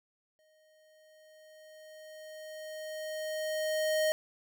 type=tone with exponential growth; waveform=square; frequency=622.3 Hz; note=D#5; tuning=in tune; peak=-26 dBFS; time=0.39-4.12 s; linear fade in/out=0 ms; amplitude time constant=810 ms; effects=none